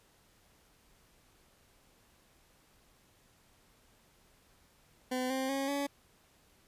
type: tone with pitch steps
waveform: 20% pulse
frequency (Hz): 254.5 / 263.5 / 272.8 / 282.4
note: C4 / C4 / C#4 / C#4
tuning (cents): -48 / +12 / -28 / +32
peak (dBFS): -27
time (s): 5.11-5.87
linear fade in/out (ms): 10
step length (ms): 190
effects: pink hiss -66 dBFS RMS until 6.67 s + resampled to 32000 Hz